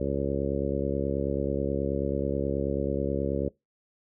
harmonic tone, 69.3 Hz, C#2, in tune, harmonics 1 / 2 / 3 / 4 / 5 / 6 / 7 / 8, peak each -34 / -34 / -34 / -34 / -34 / -34 / -34 / -34 dBFS, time 0-3.49 s, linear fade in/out 5 ms, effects noise-tail reverb RT60 0.2 s tail -23 dB re dry

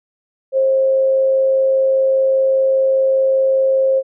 sine tone with amplitude modulation, 532 Hz, C5, 29 cents sharp, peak -10 dBFS, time 0.52-4.03 s, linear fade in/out 50 ms, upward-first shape sine, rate 105 Hz, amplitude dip 25%, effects none

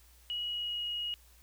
sine tone with pitch glide, 2909 to 2889 Hz, F#7 to F#7, -30 to -42 cents, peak -33 dBFS, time 0.3-1.14 s, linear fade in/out 0 ms, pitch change -12 cents, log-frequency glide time 0.47-0.85 s, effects added 60 Hz sine -59 dBFS peak until 1.42 s + white hiss -63 dBFS RMS until 1.42 s

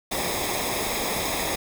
pink noise with comb filter, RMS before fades -27 dBFS, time 0.11-1.56 s, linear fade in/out 10 ms, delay 0.68 ms, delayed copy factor -0.7, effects none

